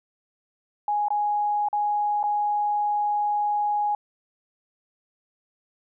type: tone with dropouts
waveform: sine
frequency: 830.6 Hz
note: G#5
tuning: in tune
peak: -21 dBFS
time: 0.88-3.95 s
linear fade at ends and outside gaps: 2 ms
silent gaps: 1.084-1.104 / 1.686-1.729 / 2.23-2.238 s
effects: none